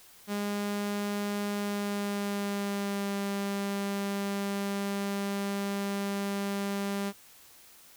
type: tone with pitch glide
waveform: sawtooth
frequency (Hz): 204.3 to 199.52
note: G#3 to G3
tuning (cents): -28 to +31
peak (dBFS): -26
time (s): 0.27-7.13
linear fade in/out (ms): 50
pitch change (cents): -41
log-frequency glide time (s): 1.52-3.18
effects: white hiss -55 dBFS RMS until 7.96 s